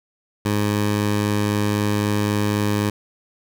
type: tone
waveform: 15% pulse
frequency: 103.83 Hz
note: G#2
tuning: in tune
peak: -12 dBFS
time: 0.45-2.9 s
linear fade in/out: 5 ms
effects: none